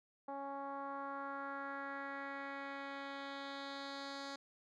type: tone with low-pass filter sweep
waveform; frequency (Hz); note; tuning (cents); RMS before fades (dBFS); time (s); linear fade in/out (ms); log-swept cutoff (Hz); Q
10% pulse; 277.2; C#4; 0; -45; 0.28-4.36; 5; 840 to 5200; 2.3
effects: none